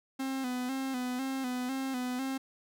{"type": "tone with vibrato", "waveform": "45% pulse", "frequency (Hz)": 258.1, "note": "C4", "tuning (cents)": -23, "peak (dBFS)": -32, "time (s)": [0.19, 2.38], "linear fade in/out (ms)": 10, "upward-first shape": "square", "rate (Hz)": 2, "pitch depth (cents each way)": 56, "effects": []}